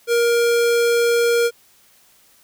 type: tone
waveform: square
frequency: 470.8 Hz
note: A#4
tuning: 17 cents sharp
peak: -15 dBFS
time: 0.07-1.51 s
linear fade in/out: 50 ms
effects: white hiss -54 dBFS RMS until 2.43 s